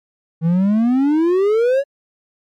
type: exponential sweep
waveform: triangle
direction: up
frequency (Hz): 159 to 570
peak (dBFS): -10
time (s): 0.41-1.84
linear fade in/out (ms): 50
effects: MP3 64 kbps